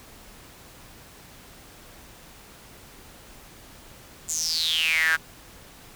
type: tone with high-pass filter sweep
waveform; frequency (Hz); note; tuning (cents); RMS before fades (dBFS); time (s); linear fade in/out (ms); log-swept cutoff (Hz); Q
sawtooth; 160.9; E3; -42; -24; 4.28-5.17; 20; 7400 to 1500; 9.8
effects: pink hiss -48 dBFS RMS until 5.95 s